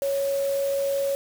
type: tone in noise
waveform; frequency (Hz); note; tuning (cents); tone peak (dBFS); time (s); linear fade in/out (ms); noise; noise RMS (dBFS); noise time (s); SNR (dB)
sine; 554.4; C#5; 0; -22; 0.02-1.15; 0; white; -39; 0.02-1.15; +14
effects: none